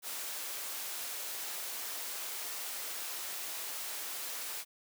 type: high-pass noise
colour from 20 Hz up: white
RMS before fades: -40 dBFS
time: 0.02-4.65 s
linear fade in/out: 50 ms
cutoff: 410 Hz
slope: 12 dB/octave
effects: none